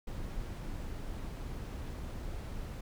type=noise; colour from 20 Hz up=brown; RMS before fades=-40 dBFS; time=0.07-2.81 s; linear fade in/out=5 ms; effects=none